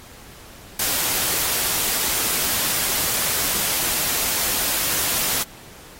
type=noise; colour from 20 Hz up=white; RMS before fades=-22 dBFS; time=0.79-5.43 s; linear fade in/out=5 ms; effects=pink hiss -44 dBFS RMS until 5.99 s + AAC 48 kbps